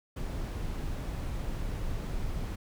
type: noise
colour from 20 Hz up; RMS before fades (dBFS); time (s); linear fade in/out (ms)
brown; -34; 0.16-2.56; 10
effects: none